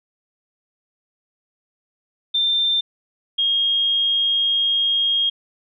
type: tone pair in turn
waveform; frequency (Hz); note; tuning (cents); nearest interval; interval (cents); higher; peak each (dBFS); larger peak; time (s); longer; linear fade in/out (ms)
sine; 3583 / 3250; A7 / G#7; +31 / -38; major second; 169; first; -16; neither; 2.34-2.81 / 3.38-5.3; second; 10
effects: none